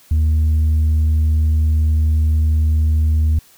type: tone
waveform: sine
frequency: 77.78 Hz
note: D#2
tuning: in tune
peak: -9 dBFS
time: 0.11-3.39 s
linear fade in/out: 5 ms
effects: tanh soft clip ceiling -11 dBFS + white hiss -49 dBFS RMS until 3.57 s